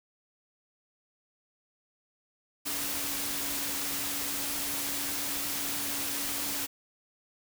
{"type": "tone in noise", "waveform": "sine", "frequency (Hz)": 283.3, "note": "C#4", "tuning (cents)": 38, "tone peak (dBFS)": -44, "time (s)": [2.65, 6.67], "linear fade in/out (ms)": 20, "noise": "white", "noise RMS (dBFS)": -33, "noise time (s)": [2.65, 6.67], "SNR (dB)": -14, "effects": []}